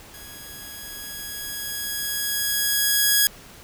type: tone with level ramp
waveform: 5% pulse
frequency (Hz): 1661.2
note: G#6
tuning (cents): 0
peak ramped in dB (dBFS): -30 to -4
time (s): 0.14-3.27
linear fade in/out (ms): 0
effects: pink hiss -45 dBFS RMS until 3.63 s